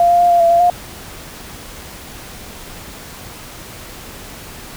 sine tone with pitch steps, 693 / 698 / 702 / 693 / 676 / 686 / 708 Hz, F5 / F5 / F5 / F5 / E5 / F5 / F5, -14 / -1 / +9 / -14 / +43 / -31 / +23 cents, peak -8 dBFS, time 0-0.7 s, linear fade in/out 2 ms, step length 100 ms, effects pink hiss -34 dBFS RMS until 4.76 s

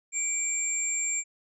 sine tone pair together, 2319 / 7362 Hz, D7 / A#8, -22 / -23 cents, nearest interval octave + minor sixth, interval 1999 cents, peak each -33 / -27 dBFS, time 0.12-1.24 s, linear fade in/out 50 ms, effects none

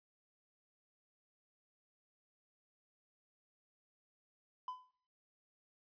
triangle tone with exponential decay, 1008 Hz, B5, 35 cents sharp, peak -36 dBFS, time 4.68-4.91 s, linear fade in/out 2 ms, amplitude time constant 48 ms, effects noise-tail reverb RT60 0.5 s tail -17 dB re dry + resampled to 11025 Hz

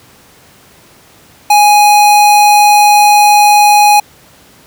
square tone, 830.6 Hz, G#5, in tune, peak -4 dBFS, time 1.5-4 s, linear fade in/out 5 ms, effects pink hiss -42 dBFS RMS until 4.66 s + high-pass 80 Hz 12 dB/octave

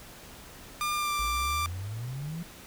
sawtooth tone with pitch glide, 1201 to 1181 Hz, D6 to D6, +38 to +9 cents, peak -24 dBFS, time 0.81-1.66 s, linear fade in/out 0 ms, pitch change -29 cents, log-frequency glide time 0.95-1.11 s
sine exponential sweep, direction up, 53.4 to 174.61 Hz, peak -33 dBFS, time 1.19-2.43 s, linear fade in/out 5 ms
effects pink hiss -48 dBFS RMS until 2.66 s

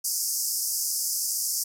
pink band-pass noise, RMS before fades -28 dBFS, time 0.04-1.64 s, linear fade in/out 10 ms, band 4900 to 15000 Hz, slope 96 dB/octave, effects none

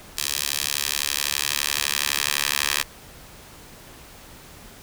10% pulse tone with high-pass filter sweep, 71.9 Hz, D2, 36 cents flat, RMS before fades -25 dBFS, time 0.17-2.83 s, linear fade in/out 10 ms, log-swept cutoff 3900 to 2100 Hz, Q 0.75, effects pink hiss -45 dBFS RMS until 4.82 s

